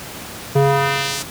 square tone with band-pass filter sweep, 138.59 Hz, C#3, in tune, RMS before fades -17 dBFS, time 0.55-1.23 s, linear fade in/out 10 ms, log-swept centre 370 to 8500 Hz, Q 0.86, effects pink hiss -32 dBFS RMS until 1.3 s + high-pass 80 Hz 12 dB/octave

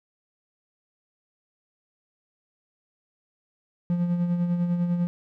triangle tone with tremolo, 174.61 Hz, F3, in tune, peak -18 dBFS, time 3.9-5.07 s, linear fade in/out 0 ms, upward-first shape sine, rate 10 Hz, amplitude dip 45%, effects none

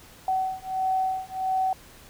sine beating tone pair, 755 / 756.5 Hz, F#5 / F#5, +35 / +38 cents, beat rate 1.5 Hz, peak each -27 dBFS, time 0.28-1.73 s, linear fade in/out 2 ms, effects pink hiss -50 dBFS RMS until 2.09 s

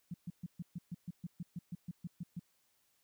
sine tone bursts, 173.2 Hz, F3, 14 cents flat, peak -38 dBFS, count 15, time 0.11-2.395 s, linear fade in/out 5 ms, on 31 ms, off 130 ms, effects white hiss -75 dBFS RMS until 3.03 s

